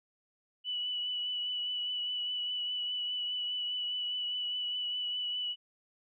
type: tone with vibrato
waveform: sine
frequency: 2960 Hz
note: F#7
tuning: in tune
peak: -32 dBFS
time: 0.64-5.56 s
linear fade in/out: 50 ms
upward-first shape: triangle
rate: 4.9 Hz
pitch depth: 22 cents each way
effects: none